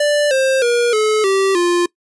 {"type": "tone with pitch steps", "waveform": "square", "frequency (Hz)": [588, 529.9, 477.6, 430.4, 387.9, 349.6], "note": ["D5", "C5", "A#4", "A4", "G4", "F4"], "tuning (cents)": [2, 22, 42, -38, -18, 2], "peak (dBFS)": -13, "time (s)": [0, 1.86], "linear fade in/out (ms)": 5, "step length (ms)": 310, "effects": ["noise-tail reverb RT60 0.1 s tail -22 dB re dry", "resampled to 24000 Hz"]}